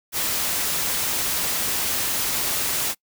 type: noise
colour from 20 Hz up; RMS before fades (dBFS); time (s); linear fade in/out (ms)
white; -24; 0.12-2.95; 50
effects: noise-tail reverb RT60 0.1 s tail -25 dB re dry